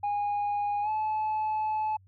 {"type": "tone with pitch glide", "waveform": "sine", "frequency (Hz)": [821, 862.3], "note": ["G#5", "A5"], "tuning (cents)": [-20, -35], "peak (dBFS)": -24, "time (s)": [0.03, 1.97], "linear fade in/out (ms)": 10, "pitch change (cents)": 85, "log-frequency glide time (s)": [0.82, 0.89], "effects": ["tanh soft clip ceiling -25 dBFS", "added 95 Hz sine -55 dBFS peak until 2.07 s"]}